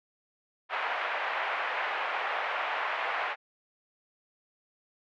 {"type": "band-pass noise", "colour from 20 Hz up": "pink", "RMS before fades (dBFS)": -32, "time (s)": [0.69, 3.36], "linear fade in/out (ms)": 50, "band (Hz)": [660, 2500], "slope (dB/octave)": 24, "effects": []}